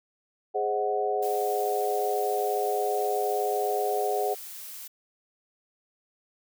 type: chord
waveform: sine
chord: Ab dominant seventh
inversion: none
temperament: equal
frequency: 415.3 / 523.3 / 622.3 / 740 Hz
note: Ab4 / C5 / Eb5 / Gb5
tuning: 0 / 0 / 0 / 0 cents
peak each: -28 / -33 / -34 / -28 dBFS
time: 0.54-4.35 s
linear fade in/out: 20 ms
type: noise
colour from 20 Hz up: blue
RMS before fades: -41 dBFS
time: 1.22-4.88 s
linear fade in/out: 10 ms
effects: none